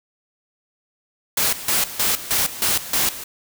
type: noise with tremolo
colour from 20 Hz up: white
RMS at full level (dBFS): -19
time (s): 1.37-3.24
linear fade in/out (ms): 5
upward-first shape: square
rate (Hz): 3.2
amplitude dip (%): 80
effects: none